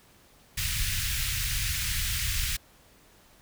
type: band-stop noise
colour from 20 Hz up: pink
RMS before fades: -29 dBFS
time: 0.57-2.57 s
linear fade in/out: 10 ms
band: 120 to 1800 Hz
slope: 24 dB/octave
effects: pink hiss -58 dBFS RMS until 3.41 s